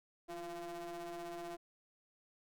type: ring-modulated tone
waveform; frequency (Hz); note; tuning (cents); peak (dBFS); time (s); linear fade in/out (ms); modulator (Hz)
45% pulse; 169.7; F3; -49; -40; 0.28-1.57; 20; 517
effects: none